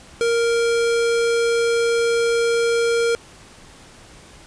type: tone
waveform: square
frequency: 466.2 Hz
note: A#4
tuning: in tune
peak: -17 dBFS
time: 0.21-3.15 s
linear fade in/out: 0 ms
effects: pink hiss -45 dBFS RMS until 4.46 s + resampled to 22050 Hz